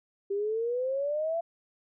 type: exponential sweep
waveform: sine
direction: up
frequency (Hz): 392 to 682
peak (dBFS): -27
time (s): 0.3-1.41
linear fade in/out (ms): 10
effects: none